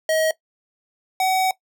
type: tone pair in turn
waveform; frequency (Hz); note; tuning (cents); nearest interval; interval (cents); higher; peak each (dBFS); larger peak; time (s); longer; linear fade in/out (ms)
square; 634 / 753.7; D#5 / F#5; +32 / +32; minor third; 300; second; -18; neither; 0.09-0.31 / 1.2-1.51; second; 2
effects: noise-tail reverb RT60 0.1 s tail -18 dB re dry